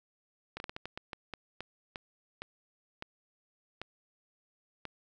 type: slowing click train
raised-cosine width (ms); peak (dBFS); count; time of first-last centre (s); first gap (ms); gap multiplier
0.3; -23; 15; 0.57-4.853; 31; 1.31
effects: none